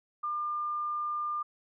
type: tone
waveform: sine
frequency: 1200 Hz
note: D6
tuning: 37 cents sharp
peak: -30 dBFS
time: 0.23-1.43 s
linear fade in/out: 10 ms
effects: none